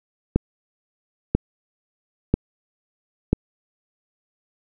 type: click train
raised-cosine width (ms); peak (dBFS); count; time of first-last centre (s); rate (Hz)
3; -3; 4; 0.36-3.33; 1.01
effects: none